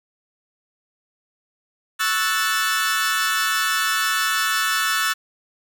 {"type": "chord", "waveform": "sawtooth", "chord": "F# minor seventh", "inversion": "second", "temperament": "equal", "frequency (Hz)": [1108.7, 1318.5, 1480, 1760], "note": ["C#6", "E6", "F#6", "A6"], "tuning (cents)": [0, 0, 0, 0], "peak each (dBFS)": [-26, -20, -21, -20], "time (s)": [1.99, 5.14], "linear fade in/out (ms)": 20, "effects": []}